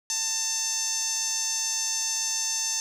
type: tone with band-pass filter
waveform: sawtooth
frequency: 893 Hz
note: A5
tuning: 25 cents sharp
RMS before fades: -28 dBFS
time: 0.1-2.8 s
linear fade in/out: 0 ms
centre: 6200 Hz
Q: 5.8
effects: none